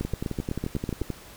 two click trains, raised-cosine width 3 ms, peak -16 / -15 dBFS, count 13 / 9, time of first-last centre 0.05-1.103 / 0.01-1.018 s, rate 11.4 / 7.94 Hz, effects pink hiss -47 dBFS RMS until 1.36 s

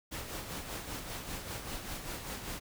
pink noise with tremolo, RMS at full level -39 dBFS, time 0.11-2.6 s, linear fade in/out 20 ms, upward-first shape sine, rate 5.1 Hz, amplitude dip 50%, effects none

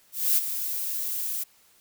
violet noise with ADSR envelope, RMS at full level -20 dBFS, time 0.12-1.44 s, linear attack 250 ms, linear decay 26 ms, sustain -10 dB, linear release 12 ms, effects white hiss -60 dBFS RMS until 1.8 s

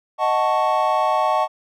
triangle chord, D# half-diminished seventh, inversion none, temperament equal, 622.3 / 740 / 880 / 1108.7 Hz, D#5 / F#5 / A5 / C#6, 0 / 0 / 0 / 0 cents, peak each -20 dBFS, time 0.18-1.48 s, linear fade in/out 50 ms, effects none

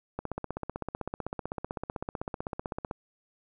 click train, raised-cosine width 1 ms, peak -19 dBFS, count 44, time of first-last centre 0.19-2.912 s, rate 15.8 Hz, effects none

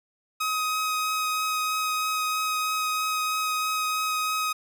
sawtooth tone with vibrato, 1262 Hz, D#6, 24 cents sharp, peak -21 dBFS, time 0.4-4.53 s, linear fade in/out 10 ms, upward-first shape triangle, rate 3.1 Hz, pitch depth 10 cents each way, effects none

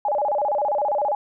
sine tone with vibrato, 698.5 Hz, F5, in tune, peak -19 dBFS, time 0.05-1.15 s, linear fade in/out 2 ms, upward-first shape square, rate 15 Hz, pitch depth 300 cents each way, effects none

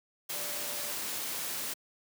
sine tone in noise, 587.3 Hz, D5, in tune, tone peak -47 dBFS, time 0.33-0.92 s, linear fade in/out 10 ms, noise white, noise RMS -36 dBFS, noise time 0.29-1.74 s, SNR -14 dB, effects high-pass 150 Hz 12 dB/octave

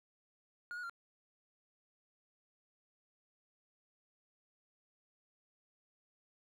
triangle tone with pitch steps, 1433 / 1457 / 1385 Hz, F6 / F#6 / F6, +44 / -27 / -15 cents, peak -39 dBFS, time 0.71-0.896 s, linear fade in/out 0 ms, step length 62 ms, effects none

